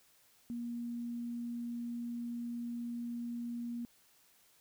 sine tone, 237.3 Hz, A#3, 31 cents sharp, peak -37 dBFS, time 0.5-3.85 s, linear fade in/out 0 ms, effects white hiss -67 dBFS RMS until 4.6 s

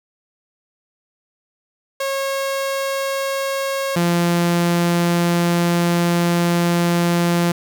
sawtooth tone pair in turn, 545 / 172.41 Hz, C#5 / F3, -29 / -22 cents, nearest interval octave + minor sixth, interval 1993 cents, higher first, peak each -16 / -11 dBFS, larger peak second, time 2-3.96 / 3.96-7.52 s, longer second, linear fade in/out 5 ms, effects none

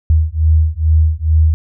sine beating tone pair, 77.78 / 80.08 Hz, D#2 / E2, 0 / -50 cents, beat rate 2.3 Hz, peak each -12 dBFS, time 0.1-1.54 s, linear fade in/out 0 ms, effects none

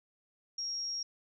sine tone, 5590 Hz, F8, 1 cent sharp, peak -34 dBFS, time 0.58-1.03 s, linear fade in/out 5 ms, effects none

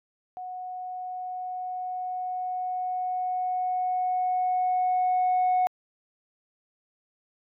sine tone with level ramp, 734 Hz, F#5, 14 cents flat, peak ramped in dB -34 to -18 dBFS, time 0.37-5.67 s, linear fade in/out 0 ms, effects tanh soft clip ceiling -18 dBFS

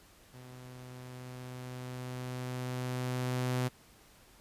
sawtooth tone with level ramp, 126.2 Hz, B2, 38 cents sharp, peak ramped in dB -45 to -25 dBFS, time 0.33-3.69 s, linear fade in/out 20 ms, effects pink hiss -60 dBFS RMS until 4.4 s + resampled to 32000 Hz

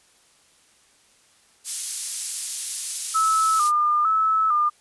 pink high-pass noise, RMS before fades -27 dBFS, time 1.64-3.72 s, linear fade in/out 50 ms, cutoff 7800 Hz, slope 12 dB/octave
sine tone with vibrato, 1253 Hz, D#6, 12 cents sharp, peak -17 dBFS, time 3.14-4.7 s, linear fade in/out 20 ms, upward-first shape square, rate 1.1 Hz, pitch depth 66 cents each way
effects white hiss -58 dBFS RMS until 4.8 s + resampled to 24000 Hz

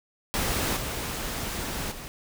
pink noise with level steps, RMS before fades -27 / -32 / -40 dBFS, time 0.34-2.08 s, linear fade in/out 0 ms, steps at 0.76 / 1.91 s, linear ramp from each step 10 ms, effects none

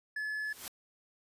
triangle tone, 1717 Hz, A6, 43 cents flat, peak -32 dBFS, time 0.16-0.53 s, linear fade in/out 5 ms
white noise with exponential growth, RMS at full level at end -39 dBFS, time 0.33-0.68 s, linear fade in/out 1 ms, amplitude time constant 74 ms
effects resampled to 32000 Hz

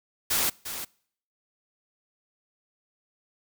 white noise with echo, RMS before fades -25 dBFS, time 0.3-0.5 s, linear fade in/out 10 ms, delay 350 ms, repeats 1, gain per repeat -10 dB, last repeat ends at 0.85 s, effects noise-tail reverb RT60 0.6 s tail -25 dB re dry

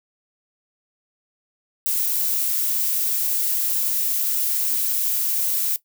violet noise, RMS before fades -22 dBFS, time 1.86-5.76 s, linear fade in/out 0 ms, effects noise-tail reverb RT60 0.1 s tail -17 dB re dry

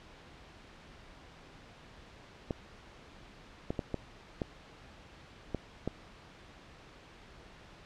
clicks, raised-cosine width 2 ms, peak -19 dBFS, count 7, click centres 2.508 / 3.705 / 3.792 / 3.943 / 4.418 / 5.547 / 5.876 s, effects pink hiss -54 dBFS RMS until 7.85 s + low-pass 4000 Hz 12 dB/octave

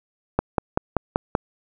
click train, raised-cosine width 1 ms, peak -4 dBFS, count 6, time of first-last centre 0.39-1.352 s, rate 5.2 Hz, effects none

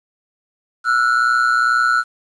triangle ring-modulated tone, 1396.9 Hz, F6, in tune, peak -8 dBFS, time 0.84-2.04 s, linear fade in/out 50 ms, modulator 61.1 Hz, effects resampled to 22050 Hz + 8-bit

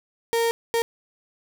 35% pulse tone bursts at uneven times, 462.4 Hz, A#4, 14 cents flat, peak -18 dBFS, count 2, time 0.33-0.51 / 0.74-0.82 s, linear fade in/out 0 ms, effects none

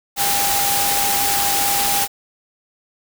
sine tone in noise, 803 Hz, G5, 41 cents sharp, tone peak -22 dBFS, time 0.16-2.08 s, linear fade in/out 50 ms, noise white, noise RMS -19 dBFS, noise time 0.16-2.08 s, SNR -6 dB, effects none

